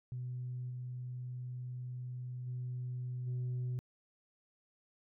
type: tone with level steps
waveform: sine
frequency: 124.9 Hz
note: B2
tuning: 20 cents sharp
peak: -37 / -39 / -36 / -32 dBFS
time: 0.12-3.79 s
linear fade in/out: 0 ms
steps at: 0.69 / 2.46 / 3.26 s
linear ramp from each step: 20 ms
effects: tanh soft clip ceiling -33 dBFS